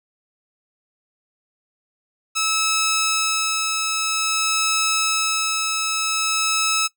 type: tone with tremolo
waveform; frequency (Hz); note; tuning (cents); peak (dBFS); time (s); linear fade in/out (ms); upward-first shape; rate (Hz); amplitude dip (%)
10% pulse; 1300; E6; -24; -10; 2.35-6.88; 20; sine; 0.51; 30
effects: noise-tail reverb RT60 0.1 s tail -18 dB re dry